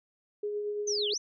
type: tone with tremolo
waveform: sine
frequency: 415.3 Hz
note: G#4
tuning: in tune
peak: -29 dBFS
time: 0.43-1.14 s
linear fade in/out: 5 ms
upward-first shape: triangle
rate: 8.8 Hz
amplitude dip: 35%
type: linear two-way sweep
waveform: sine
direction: down then up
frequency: 6330 to 2794 to 6330 Hz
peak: -29 dBFS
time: 0.87-1.18 s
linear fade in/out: 10 ms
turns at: 1.09 s
effects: none